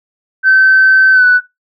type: tone with pitch glide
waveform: sine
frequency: 1539 to 1486.6 Hz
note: G6 to F#6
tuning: -32 to +8 cents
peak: -3 dBFS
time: 0.43-1.41 s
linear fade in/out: 50 ms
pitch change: -60 cents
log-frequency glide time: 1.12-1.25 s
effects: noise-tail reverb RT60 0.2 s tail -19 dB re dry + tanh soft clip ceiling 0 dBFS